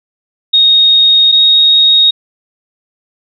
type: tone pair in turn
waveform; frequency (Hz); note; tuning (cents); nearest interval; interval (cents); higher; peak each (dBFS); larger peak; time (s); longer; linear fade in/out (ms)
sine; 3729 / 3749; A#7 / A#7; 0 / +9; unison; 9; second; -4; neither; 0.53-1.32 / 1.32-2.11; neither; 10
effects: none